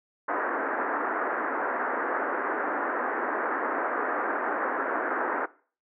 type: band-pass noise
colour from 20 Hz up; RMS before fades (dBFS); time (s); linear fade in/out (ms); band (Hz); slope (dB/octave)
white; -29; 0.28-5.46; 10; 260 to 1700; 48
effects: noise-tail reverb RT60 0.4 s tail -19 dB re dry